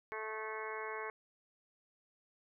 harmonic tone with a mistuned harmonic, 218.1 Hz, A3, 15 cents flat, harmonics 2 / 3 / 4 / 5 / 6 / 7 / 8 / 9 / 10, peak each -44 / -52 / -48 / -45 / -55 / -49 / -50 / -52 / -48 dBFS, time 0.12-1.1 s, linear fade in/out 0 ms, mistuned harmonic 6, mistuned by -25 cents, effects none

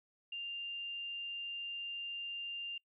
sine tone, 2794 Hz, F7, in tune, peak -39 dBFS, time 0.32-2.78 s, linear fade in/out 5 ms, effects noise-tail reverb RT60 0.1 s tail -26 dB re dry

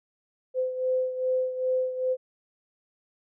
sine beating tone pair, 512 / 514.5 Hz, C5 / C5, -38 / -29 cents, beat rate 2.5 Hz, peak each -25 / -31 dBFS, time 0.54-2.17 s, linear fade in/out 50 ms, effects none

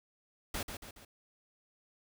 pink noise with echo, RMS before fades -37 dBFS, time 0.54-0.63 s, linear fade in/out 5 ms, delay 140 ms, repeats 3, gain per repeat -6 dB, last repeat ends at 1.05 s, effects none

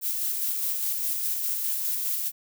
violet noise with tremolo, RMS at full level -27 dBFS, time 0.01-2.32 s, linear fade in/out 50 ms, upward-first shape square, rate 4.9 Hz, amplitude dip 25%, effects none

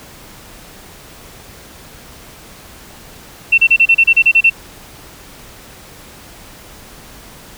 sine tone bursts, 2699 Hz, E7, 40 cents sharp, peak -5 dBFS, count 11, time 3.52-4.5 s, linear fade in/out 10 ms, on 60 ms, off 32 ms, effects pink hiss -38 dBFS RMS until 7.57 s

